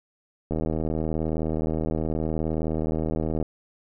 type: click train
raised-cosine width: 2 ms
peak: -14 dBFS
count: 232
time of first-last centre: 0.51-3.427 s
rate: 79.2 Hz
effects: none